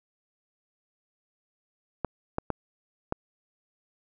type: clicks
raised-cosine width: 1 ms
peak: -13 dBFS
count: 4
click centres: 2.047 / 2.384 / 2.503 / 3.124 s
effects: none